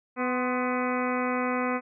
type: harmonic tone with a mistuned harmonic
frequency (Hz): 250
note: B3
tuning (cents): +21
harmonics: 1 / 2 / 3 / 4 / 5 / 6 / 7 / 8 / 9 / 10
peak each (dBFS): -29 / -31 / -35 / -34 / -34 / -38 / -45 / -37 / -40 / -41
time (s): 0.16-1.81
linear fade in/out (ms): 50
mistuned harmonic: 4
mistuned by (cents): +66
effects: none